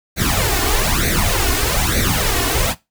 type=noise with flanger; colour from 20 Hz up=pink; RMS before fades=-17 dBFS; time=0.16-2.75 s; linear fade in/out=50 ms; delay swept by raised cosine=0.48 to 2.78 ms; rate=1.1 Hz; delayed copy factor=+0.8; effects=noise-tail reverb RT60 0.2 s tail -18 dB re dry